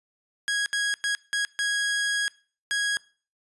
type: tone bursts at uneven times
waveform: sawtooth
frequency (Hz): 1652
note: G#6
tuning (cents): -10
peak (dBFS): -20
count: 6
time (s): 0.48-0.66 / 0.73-0.94 / 1.04-1.15 / 1.33-1.45 / 1.59-2.28 / 2.71-2.97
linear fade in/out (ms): 0
effects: noise-tail reverb RT60 0.4 s tail -22 dB re dry + resampled to 24000 Hz